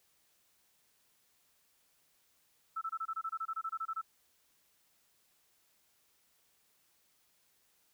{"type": "tone bursts", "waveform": "sine", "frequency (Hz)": 1318.5, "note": "E6", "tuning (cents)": 0, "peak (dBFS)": -34, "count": 16, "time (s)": [2.76, 4.015], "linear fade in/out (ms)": 10, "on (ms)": 55, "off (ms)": 25, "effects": ["white hiss -72 dBFS RMS until 7.93 s"]}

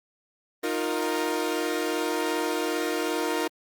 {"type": "chord", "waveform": "sawtooth", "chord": "Eb suspended second", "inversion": "none", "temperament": "equal with one note detuned", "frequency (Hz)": [311.1, 353.7, 466.2], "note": ["Eb4", "F4", "Bb4"], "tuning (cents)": [0, 22, 0], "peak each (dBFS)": -26, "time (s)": [0.63, 3.48], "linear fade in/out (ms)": 10, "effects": ["Opus 32 kbps"]}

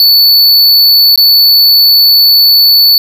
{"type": "tone with dropouts", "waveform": "square", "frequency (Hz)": 4465, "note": "C#8", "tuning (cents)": 12, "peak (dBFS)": -3, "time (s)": [0, 2.98], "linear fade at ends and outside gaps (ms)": 1, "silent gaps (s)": [1.159, 1.176], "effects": []}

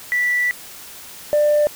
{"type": "tone pair in turn", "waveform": "sine", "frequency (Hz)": [1964, 594.1], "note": ["B6", "D5"], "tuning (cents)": [-10, 20], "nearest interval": "octave + major sixth", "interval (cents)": 2070, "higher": "first", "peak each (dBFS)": [-15, -11], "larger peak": "second", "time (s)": [[0.12, 0.51], [1.33, 1.67]], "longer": "first", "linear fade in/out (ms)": 0, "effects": ["tanh soft clip ceiling -10 dBFS", "white hiss -38 dBFS RMS until 1.75 s"]}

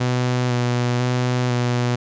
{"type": "tone with vibrato", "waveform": "sawtooth", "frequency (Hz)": 123.47, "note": "B2", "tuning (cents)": 0, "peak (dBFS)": -14, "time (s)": [0, 1.96], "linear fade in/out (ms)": 10, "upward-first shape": "square", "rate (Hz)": 1, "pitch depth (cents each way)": 16, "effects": ["resampled to 16000 Hz"]}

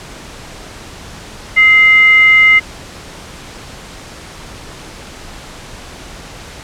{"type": "tone with frequency modulation", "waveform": "sine", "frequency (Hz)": 2086, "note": "C7", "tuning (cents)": -6, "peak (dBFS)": -4, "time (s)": [1.56, 2.6], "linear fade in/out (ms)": 20, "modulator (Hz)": 804, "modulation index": 0.31, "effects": ["pink hiss -32 dBFS RMS until 6.63 s", "low-pass 8000 Hz 12 dB/octave"]}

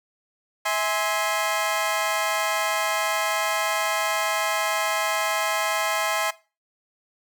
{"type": "chord", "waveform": "20% pulse", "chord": "E augmented", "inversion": "none", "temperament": "equal with one note detuned", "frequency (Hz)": [648.7, 830.6, 1046.5], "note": ["E5", "G#5", "B#5"], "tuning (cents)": [-28, 0, 0], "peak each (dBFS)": -22, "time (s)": [0.65, 6.31], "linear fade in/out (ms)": 10, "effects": ["noise-tail reverb RT60 0.3 s tail -18 dB re dry"]}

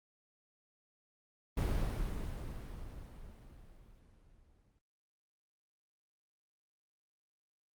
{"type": "noise with exponential decay", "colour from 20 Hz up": "brown", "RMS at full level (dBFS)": -30, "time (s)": [1.57, 4.79], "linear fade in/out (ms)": 5, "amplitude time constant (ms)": 700, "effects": ["Opus 32 kbps"]}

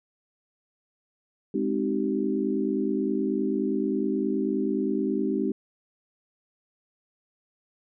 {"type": "chord", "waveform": "sine", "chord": "Ab major seventh", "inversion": "none", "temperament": "equal with one note detuned", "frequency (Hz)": [207.7, 261.6, 311.1, 385], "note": ["Ab3", "C4", "Eb4", "G4"], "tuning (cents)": [0, 0, 0, -31], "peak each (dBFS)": -29, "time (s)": [1.54, 5.52], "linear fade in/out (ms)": 5, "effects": []}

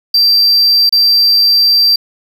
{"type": "tone with dropouts", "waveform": "triangle", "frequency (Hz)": 4699, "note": "D8", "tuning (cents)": 0, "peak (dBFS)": -5, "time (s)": [0.14, 1.96], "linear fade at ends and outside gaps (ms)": 5, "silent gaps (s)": [0.894, 0.924], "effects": ["7-bit"]}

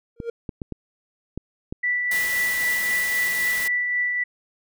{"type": "tone with exponential growth", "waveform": "triangle", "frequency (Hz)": 466.2, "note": "A#4", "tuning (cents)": 0, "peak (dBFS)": -20, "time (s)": [0.16, 0.3], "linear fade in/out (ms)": 5, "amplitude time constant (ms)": 29}
{"type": "clicks", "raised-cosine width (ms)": 3, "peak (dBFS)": -17, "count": 6, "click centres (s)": [0.202, 0.492, 0.618, 0.723, 1.376, 1.725]}
{"type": "tone with tremolo", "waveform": "sine", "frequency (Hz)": 1967, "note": "B6", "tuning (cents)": -7, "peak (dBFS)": -19, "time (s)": [1.83, 4.24], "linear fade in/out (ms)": 10, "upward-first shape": "triangle", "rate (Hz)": 3.8, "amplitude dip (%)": 35}
{"type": "noise", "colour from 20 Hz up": "white", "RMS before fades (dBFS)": -31, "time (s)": [2.11, 3.68], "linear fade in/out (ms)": 5}
{"effects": []}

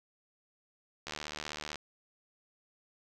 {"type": "click train", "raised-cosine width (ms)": 0.2, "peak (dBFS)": -21, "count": 53, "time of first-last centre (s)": [1.07, 1.757], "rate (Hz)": 75.7, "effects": []}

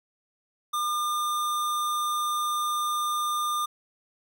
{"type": "tone", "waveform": "square", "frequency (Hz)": 1204, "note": "D6", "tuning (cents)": 43, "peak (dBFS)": -26, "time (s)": [0.73, 3.66], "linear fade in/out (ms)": 10, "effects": []}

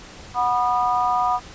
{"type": "harmonic tone", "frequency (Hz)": 244.9, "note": "B3", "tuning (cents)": -14, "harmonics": [3, 4, 5], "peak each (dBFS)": [-21, -22, -23], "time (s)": [0.34, 1.4], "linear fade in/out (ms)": 50, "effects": ["pink hiss -41 dBFS RMS until 1.54 s", "resampled to 16000 Hz"]}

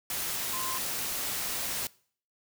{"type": "tone in noise", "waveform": "sine", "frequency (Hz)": 1042, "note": "C6", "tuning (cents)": -7, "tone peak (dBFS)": -36, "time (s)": [0.53, 0.78], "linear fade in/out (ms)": 2, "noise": "white", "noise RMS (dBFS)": -33, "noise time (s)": [0.1, 1.87], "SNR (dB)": -6, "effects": ["noise-tail reverb RT60 0.5 s tail -22 dB re dry"]}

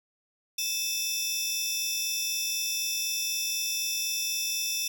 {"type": "tone cluster", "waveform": "sawtooth", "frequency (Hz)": [2618, 3543, 5280, 5790], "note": ["E7", "A7", "E8", "F#8"], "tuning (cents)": [-13, 11, 2, -38], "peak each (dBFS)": -31, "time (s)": [0.58, 4.88], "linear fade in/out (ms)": 5, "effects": []}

